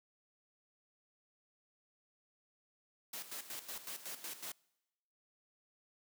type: noise with tremolo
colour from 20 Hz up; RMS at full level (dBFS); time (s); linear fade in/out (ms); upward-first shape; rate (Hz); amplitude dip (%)
white; -44; 3.13-4.52; 5; square; 5.4; 70
effects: noise-tail reverb RT60 1.0 s tail -26 dB re dry + high-pass 200 Hz 12 dB/octave